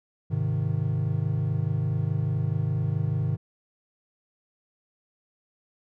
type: chord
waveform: triangle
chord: Ab major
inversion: none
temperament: equal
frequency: 103.83 / 130.81 / 155.56 Hz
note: Ab2 / C3 / Eb3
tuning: 0 / 0 / 0 cents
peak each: -26 dBFS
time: 0.3-3.37 s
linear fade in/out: 20 ms
effects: none